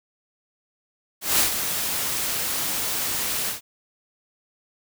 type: noise with ADSR envelope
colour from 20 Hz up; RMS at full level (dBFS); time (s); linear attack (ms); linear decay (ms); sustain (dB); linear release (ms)
white; -18; 1.21-3.61; 180; 110; -8; 130
effects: none